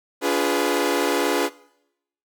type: chord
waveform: sawtooth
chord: D diminished seventh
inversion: none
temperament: equal with one note detuned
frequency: 287.8 / 349.2 / 415.3 / 493.9 Hz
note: D4 / F4 / Ab4 / Cb5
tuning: -35 / 0 / 0 / 0 cents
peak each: -21 dBFS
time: 0.21-1.5 s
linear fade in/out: 50 ms
effects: noise-tail reverb RT60 0.8 s tail -21 dB re dry